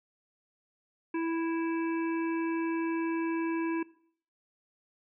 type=harmonic tone; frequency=329.6 Hz; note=E4; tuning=in tune; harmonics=1 / 3 / 5 / 7 / 8; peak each=-29 / -39 / -43 / -46 / -47 dBFS; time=1.14-3.83 s; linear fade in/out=5 ms; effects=noise-tail reverb RT60 0.6 s tail -21 dB re dry